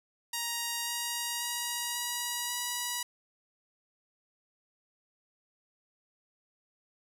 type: tone with pitch steps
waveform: 5% pulse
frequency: 940 / 947.6 / 955.3 / 963.1 / 970.9 Hz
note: A#5 / A#5 / A#5 / B5 / B5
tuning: +14 / +28 / +42 / -44 / -30 cents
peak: -20 dBFS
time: 0.33-3.03 s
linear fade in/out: 5 ms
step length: 540 ms
effects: none